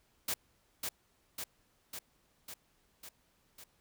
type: noise with echo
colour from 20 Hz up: white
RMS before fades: -34 dBFS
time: 0.28-0.34 s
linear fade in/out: 5 ms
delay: 550 ms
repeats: 6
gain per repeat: -3 dB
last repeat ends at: 3.64 s
effects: pink hiss -72 dBFS RMS until 3.8 s